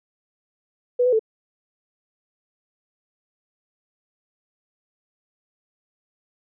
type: tone with pitch steps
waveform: sine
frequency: 492.1 / 502 / 441 Hz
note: B4 / B4 / A4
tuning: -6 / +28 / +4 cents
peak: -15 dBFS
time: 0.99-1.194 s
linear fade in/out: 10 ms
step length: 68 ms
effects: none